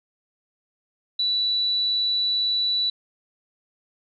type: tone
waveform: sine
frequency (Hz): 3951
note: B7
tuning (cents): 0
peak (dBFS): -20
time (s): 1.19-2.9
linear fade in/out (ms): 5
effects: none